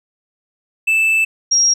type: tone pair in turn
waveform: triangle / sine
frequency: 2638 / 5619 Hz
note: E7 / F8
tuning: +1 / +10 cents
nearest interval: octave + minor second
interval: 1309 cents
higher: second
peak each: -10 dBFS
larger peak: neither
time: 0.87-1.25 / 1.51-1.74 s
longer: first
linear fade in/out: 10 ms
effects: none